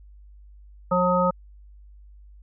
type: harmonic tone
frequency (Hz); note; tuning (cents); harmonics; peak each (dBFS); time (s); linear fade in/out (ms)
180; F#3; -47; 1 / 3 / 5 / 7; -24 / -22 / -26 / -23; 0.91-1.31; 10
effects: added 50 Hz sine -45 dBFS peak until 2.42 s